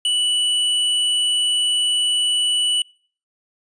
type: tone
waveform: square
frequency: 2960 Hz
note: F#7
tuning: in tune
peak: -17 dBFS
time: 0.05-2.82 s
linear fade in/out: 2 ms
effects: noise-tail reverb RT60 0.5 s tail -26 dB re dry + resampled to 22050 Hz